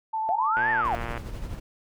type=tone with vibrato; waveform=sine; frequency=880 Hz; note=A5; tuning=in tune; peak=-25 dBFS; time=0.13-0.82 s; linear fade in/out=10 ms; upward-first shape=square; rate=10 Hz; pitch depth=11 cents each way
type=linear two-way sweep; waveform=sine; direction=up then down; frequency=659.3 to 1846 to 659.3 Hz; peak=-23 dBFS; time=0.29-0.95 s; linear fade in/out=0 ms; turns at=0.71 s
type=click train; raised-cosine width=0.5 ms; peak=-18 dBFS; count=72; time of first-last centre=0.57-1.177 s; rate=117 Hz
type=noise with tremolo; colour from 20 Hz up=brown; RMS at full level=-33 dBFS; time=0.84-1.6 s; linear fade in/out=10 ms; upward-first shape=sine; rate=12 Hz; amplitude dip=45%
effects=none